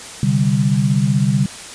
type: chord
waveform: sine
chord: C suspended second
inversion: none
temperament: equal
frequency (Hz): 130.81 / 146.83 / 196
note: C3 / D3 / G3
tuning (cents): 0 / 0 / 0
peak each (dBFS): -17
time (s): 0.23-1.46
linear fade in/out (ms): 2
effects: white hiss -33 dBFS RMS until 1.74 s + resampled to 22050 Hz